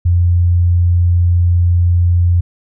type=tone; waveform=sine; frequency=87.4 Hz; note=F2; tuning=2 cents sharp; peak=-8 dBFS; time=0.05-2.41 s; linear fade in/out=10 ms; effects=none